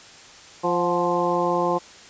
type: harmonic tone with a mistuned harmonic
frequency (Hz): 174.61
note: F3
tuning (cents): 0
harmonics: 1 / 2 / 3 / 4 / 5 / 6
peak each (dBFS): -30 / -25 / -25 / -28 / -26 / -26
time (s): 0.63-1.79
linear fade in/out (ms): 20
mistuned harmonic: 4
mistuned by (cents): +47
effects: white hiss -45 dBFS RMS until 2.09 s + resampled to 16000 Hz